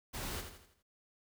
pink noise with echo, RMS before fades -41 dBFS, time 0.13-0.42 s, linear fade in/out 20 ms, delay 82 ms, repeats 5, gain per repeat -7 dB, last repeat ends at 0.83 s, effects none

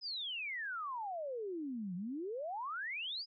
sine exponential two-way sweep, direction down then up, 5150 to 171.3 to 5150 Hz, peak -38 dBFS, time 0.01-3.26 s, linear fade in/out 50 ms, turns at 1.95 s, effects none

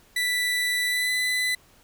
30% pulse tone with pitch glide, 1975.5 to 2001 Hz, B6 to B6, 0 to +22 cents, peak -20 dBFS, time 0.16-1.55 s, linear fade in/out 5 ms, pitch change +22 cents, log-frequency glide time 0.86-1.11 s, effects pink hiss -57 dBFS RMS until 1.83 s

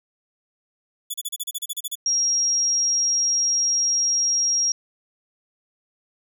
10% pulse tone bursts, 3431 Hz, A7, 44 cents flat, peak -18 dBFS, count 12, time 1.1-1.955 s, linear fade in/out 10 ms, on 41 ms, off 33 ms
sine tone, 5620 Hz, F8, 10 cents sharp, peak -18 dBFS, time 2.06-4.72 s, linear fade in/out 2 ms
effects none

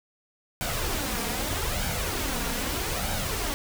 pink noise with flanger, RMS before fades -29 dBFS, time 0.61-3.54 s, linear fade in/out 0 ms, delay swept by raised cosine 1.3 to 4.3 ms, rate 0.8 Hz, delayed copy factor +0.55, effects none

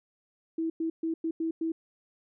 sine tone bursts at uneven times, 325.8 Hz, E4, 20 cents flat, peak -27 dBFS, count 6, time 0.58-0.7 / 0.8-0.9 / 1.03-1.14 / 1.24-1.31 / 1.4-1.51 / 1.61-1.72 s, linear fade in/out 5 ms, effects none

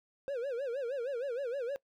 triangle tone with vibrato, 513 Hz, C5, 34 cents flat, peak -31 dBFS, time 0.28-1.76 s, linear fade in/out 0 ms, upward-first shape sine, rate 6.4 Hz, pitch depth 190 cents each way, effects noise-tail reverb RT60 0.1 s tail -22 dB re dry

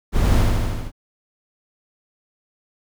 brown noise with echo, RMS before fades -17 dBFS, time 0.12-0.45 s, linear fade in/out 50 ms, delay 78 ms, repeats 6, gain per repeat -2 dB, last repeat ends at 0.918 s, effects none

